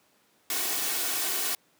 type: noise with comb filter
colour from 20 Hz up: white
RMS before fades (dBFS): -29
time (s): 0.5-1.55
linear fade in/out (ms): 2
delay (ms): 2.7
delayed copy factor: +0.6
effects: pink hiss -65 dBFS RMS until 1.79 s + high-pass 200 Hz 12 dB/octave